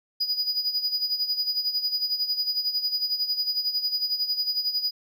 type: tone with tremolo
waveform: triangle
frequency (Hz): 4930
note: D#8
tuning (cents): -17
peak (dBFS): -20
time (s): 0.2-4.91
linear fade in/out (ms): 10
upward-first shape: sine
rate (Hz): 11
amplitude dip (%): 70
effects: none